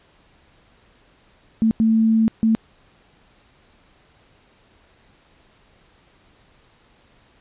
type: tone bursts at uneven times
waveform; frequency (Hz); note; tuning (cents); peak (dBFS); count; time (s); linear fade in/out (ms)
sine; 222.7; A3; +21; -13; 3; 1.62-1.71 / 1.8-2.28 / 2.43-2.55; 0
effects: pink hiss -56 dBFS RMS until 7.4 s + resampled to 8000 Hz